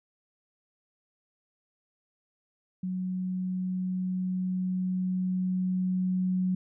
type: tone with level ramp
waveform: sine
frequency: 184.4 Hz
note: F#3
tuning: 6 cents flat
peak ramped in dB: -29 to -24 dBFS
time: 2.83-6.55 s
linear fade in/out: 5 ms
effects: none